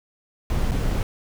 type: noise with dropouts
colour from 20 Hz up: brown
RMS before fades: -22 dBFS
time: 0.5-1.03 s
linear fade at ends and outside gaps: 1 ms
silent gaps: 0.711-0.717 s
effects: none

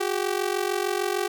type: ring-modulated tone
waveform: sawtooth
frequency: 386.3 Hz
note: G4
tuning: 25 cents flat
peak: -17 dBFS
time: 0-1.28 s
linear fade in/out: 10 ms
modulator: 23.3 Hz
effects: none

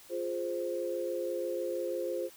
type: chord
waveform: sine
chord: F minor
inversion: none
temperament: equal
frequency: 349.2 / 415.3 / 523.3 Hz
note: F4 / Ab4 / C5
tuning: 0 / 0 / 0 cents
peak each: -36 / -39 / -34 dBFS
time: 0.09-2.3 s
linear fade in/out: 50 ms
effects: white hiss -55 dBFS RMS until 2.36 s

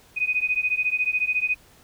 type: beating tone pair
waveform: sine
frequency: 2489 / 2503 Hz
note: D#7 / D#7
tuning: 0 / +10 cents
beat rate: 14 Hz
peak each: -24 / -24 dBFS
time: 0.16-1.55 s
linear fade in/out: 20 ms
effects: pink hiss -54 dBFS RMS until 1.83 s

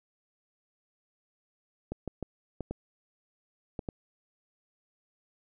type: clicks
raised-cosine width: 2 ms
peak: -21 dBFS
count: 7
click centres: 1.92 / 2.077 / 2.227 / 2.607 / 2.71 / 3.792 / 3.888 s
effects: none

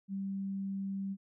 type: tone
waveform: sine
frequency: 195.2 Hz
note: G3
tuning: 7 cents flat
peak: -34 dBFS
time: 0.08-1.17 s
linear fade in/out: 50 ms
effects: none

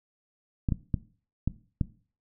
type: clicks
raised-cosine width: 5 ms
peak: -13 dBFS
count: 5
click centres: 0.688 / 0.722 / 0.942 / 1.476 / 1.812 s
effects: noise-tail reverb RT60 0.4 s tail -17 dB re dry

